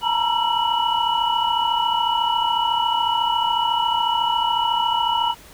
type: tone cluster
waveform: sine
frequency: 874 / 922 / 956 / 1347 / 2943 Hz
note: A5 / A#5 / A#5 / E6 / F#7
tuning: -12 / -19 / +43 / +37 / -10 cents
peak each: -28 / -22 / -22 / -30 / -24 dBFS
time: 0.01-5.35 s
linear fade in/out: 50 ms
effects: pink hiss -45 dBFS RMS until 5.53 s